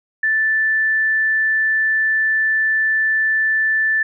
sine tone, 1760 Hz, A6, in tune, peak -14 dBFS, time 0.23-4.03 s, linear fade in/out 5 ms, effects none

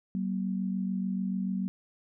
sine tone pair together, 190.1 / 237 Hz, F#3 / A#3, +47 / +29 cents, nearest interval major third, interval 382 cents, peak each -29 / -35 dBFS, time 0.15-1.68 s, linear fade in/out 0 ms, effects none

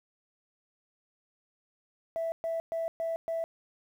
sine tone bursts, 659.3 Hz, E5, in tune, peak -28 dBFS, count 5, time 2.16-3.44 s, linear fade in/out 0 ms, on 160 ms, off 120 ms, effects tanh soft clip ceiling -26 dBFS + 10-bit

